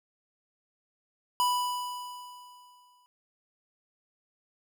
square tone with exponential decay, 987.8 Hz, B5, in tune, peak -23 dBFS, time 1.4-3.06 s, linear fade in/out 0 ms, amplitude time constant 360 ms, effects none

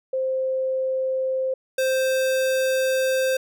sine / square tone pair in turn, 523.3 / 523.3 Hz, C5 / C5, 0 / 0 cents, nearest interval unison, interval 0 cents, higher neither, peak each -21 / -20 dBFS, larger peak second, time 0.13-1.54 / 1.78-3.37 s, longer second, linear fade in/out 5 ms, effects none

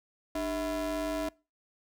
square ring-modulated tone, 174 Hz, F3, 6 cents flat, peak -28 dBFS, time 0.35-1.29 s, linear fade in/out 5 ms, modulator 473 Hz, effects noise-tail reverb RT60 0.3 s tail -24 dB re dry

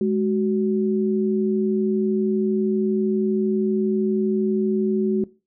sine tone pair together, 210 / 374.2 Hz, G#3 / F#4, +19 / +20 cents, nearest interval minor seventh, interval 1001 cents, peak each -20 / -21 dBFS, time 0.01-5.24 s, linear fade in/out 2 ms, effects noise-tail reverb RT60 0.3 s tail -20 dB re dry

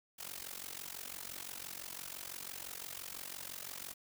white noise with amplitude modulation, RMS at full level -42 dBFS, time 0.18-3.94 s, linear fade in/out 20 ms, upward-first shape sine, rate 45.9 Hz, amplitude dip 90%, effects none

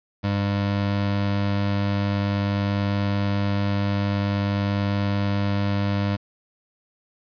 25% pulse tone, 100.5 Hz, G2, 44 cents sharp, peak -17 dBFS, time 0.23-6.17 s, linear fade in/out 20 ms, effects resampled to 11025 Hz + 8-bit

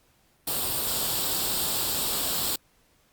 white noise with comb filter, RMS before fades -27 dBFS, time 0.47-2.56 s, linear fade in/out 5 ms, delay 0.24 ms, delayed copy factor +0.6, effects pink hiss -64 dBFS RMS until 3.12 s + Opus 48 kbps

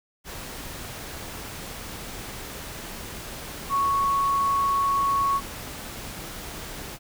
sine tone in noise, 1108.7 Hz, C#6, in tune, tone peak -20 dBFS, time 3.69-5.41 s, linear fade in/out 50 ms, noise pink, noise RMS -37 dBFS, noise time 0.24-6.99 s, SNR +14 dB, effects none

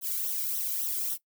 violet noise with flanger, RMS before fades -31 dBFS, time 0.01-1.18 s, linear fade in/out 50 ms, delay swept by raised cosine 0.41 to 1.15 ms, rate 3.6 Hz, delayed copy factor -0.8, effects noise-tail reverb RT60 0.1 s tail -18 dB re dry

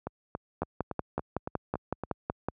two click trains, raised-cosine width 1 ms, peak -15 / -19 dBFS, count 11 / 8, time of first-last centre 0.62-2.486 / 0.07-2.036 s, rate 5.36 / 3.56 Hz, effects high-pass 60 Hz 12 dB/octave

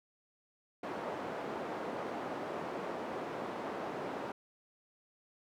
white band-pass noise, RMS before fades -40 dBFS, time 0.83-4.32 s, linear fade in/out 5 ms, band 230 to 750 Hz, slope 12 dB/octave, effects none

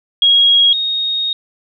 sine tone pair in turn, 3294 / 3730 Hz, G#7 / A#7, -15 / 0 cents, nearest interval major second, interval 215 cents, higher second, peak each -7 / -15 dBFS, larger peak first, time 0.22-0.73 / 0.73-1.33 s, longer second, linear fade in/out 2 ms, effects none

